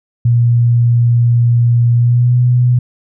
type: tone with pitch glide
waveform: sine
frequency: 119 to 123.41 Hz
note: A#2 to B2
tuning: +36 to -1 cents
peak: -7 dBFS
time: 0.25-2.79 s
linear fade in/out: 5 ms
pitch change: +63 cents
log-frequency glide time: 1.94-2.37 s
effects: none